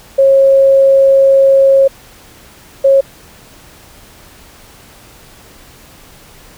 sine tone pair in turn, 543 / 544.9 Hz, C#5 / C#5, -36 / -30 cents, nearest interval unison, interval 6 cents, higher second, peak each -4 dBFS, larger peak neither, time 0.18-1.88 / 2.84-3.01 s, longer first, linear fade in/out 10 ms, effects pink hiss -40 dBFS RMS until 6.57 s

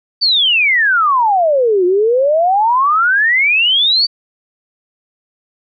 sine exponential two-way sweep, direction down then up, 4652 to 350 to 4652 Hz, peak -9 dBFS, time 0.21-4.07 s, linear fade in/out 20 ms, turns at 1.85 s, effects none

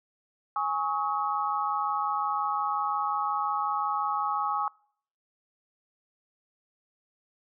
sine chord, Ab suspended fourth, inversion none, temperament equal with one note detuned, 830.6 / 1108.7 / 1274.3 Hz, Ab5 / Db6 / Eb6, 0 / 0 / +41 cents, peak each -30 dBFS, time 0.56-4.68 s, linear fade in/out 2 ms, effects noise-tail reverb RT60 0.6 s tail -26 dB re dry

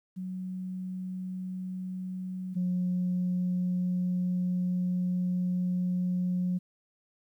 sine tone pair in turn, 185 / 180.46 Hz, F#3 / F#3, 0 / -43 cents, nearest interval unison, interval 43 cents, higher first, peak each -33 / -25 dBFS, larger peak second, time 0.16-2.55 / 2.55-6.59 s, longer second, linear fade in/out 20 ms, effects tanh soft clip ceiling -22 dBFS + 11-bit

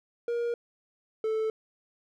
triangle tone pair in turn, 472.7 / 439 Hz, A#4 / A4, +24 / -4 cents, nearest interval minor second, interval 128 cents, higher first, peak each -25 / -24 dBFS, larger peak second, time 0.28-0.54 / 1.24-1.5 s, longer neither, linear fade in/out 2 ms, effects none

